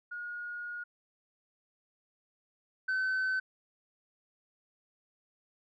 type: tone pair in turn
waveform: sine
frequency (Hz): 1439 / 1524.6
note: F#6 / G6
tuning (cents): -49 / -49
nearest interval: minor second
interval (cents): 100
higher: second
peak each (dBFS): -37 / -26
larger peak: second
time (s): 0.11-0.84 / 2.88-3.4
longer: first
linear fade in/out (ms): 10
effects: tanh soft clip ceiling -27 dBFS